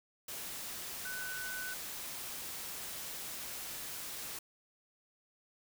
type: tone in noise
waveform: sine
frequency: 1500 Hz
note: F#6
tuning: 23 cents sharp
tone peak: -40 dBFS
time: 1.05-1.74 s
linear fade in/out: 5 ms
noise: white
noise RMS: -43 dBFS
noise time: 0.28-4.39 s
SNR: 0 dB
effects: none